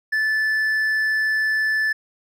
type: tone with hard clipping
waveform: sine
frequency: 1747 Hz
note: A6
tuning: 13 cents flat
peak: -19 dBFS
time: 0.12-1.93 s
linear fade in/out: 10 ms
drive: 3 dB
effects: none